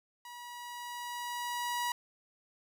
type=tone with level ramp; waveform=sawtooth; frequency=966 Hz; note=B5; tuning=39 cents flat; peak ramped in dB=-42 to -27 dBFS; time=0.25-1.92 s; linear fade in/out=2 ms; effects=none